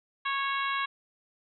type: harmonic tone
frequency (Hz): 551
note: C#5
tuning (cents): -11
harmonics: 2 / 3 / 4 / 5 / 6 / 7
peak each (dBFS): -30 / -34 / -36 / -38 / -40 / -41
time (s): 0.25-0.86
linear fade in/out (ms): 10
effects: none